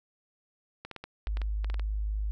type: clicks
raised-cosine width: 0.3 ms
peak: -24 dBFS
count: 11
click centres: 0.85 / 0.913 / 0.963 / 1.04 / 1.271 / 1.371 / 1.417 / 1.645 / 1.7 / 1.743 / 1.796 s
type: tone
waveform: sine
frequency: 52 Hz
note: G#1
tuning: 3 cents sharp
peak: -28 dBFS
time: 1.27-2.31 s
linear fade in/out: 0 ms
effects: none